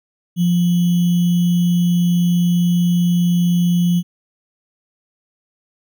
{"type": "tone with sample-and-hold", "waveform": "sine", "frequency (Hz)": 174.61, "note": "F3", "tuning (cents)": 0, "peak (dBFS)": -12, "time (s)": [0.36, 4.03], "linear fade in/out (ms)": 50, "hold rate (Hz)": 3150, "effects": []}